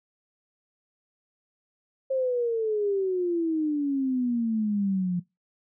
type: exponential sweep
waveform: sine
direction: down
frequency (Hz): 537 to 174.61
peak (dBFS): -23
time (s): 2.1-5.2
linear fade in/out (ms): 10
effects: noise-tail reverb RT60 0.2 s tail -21 dB re dry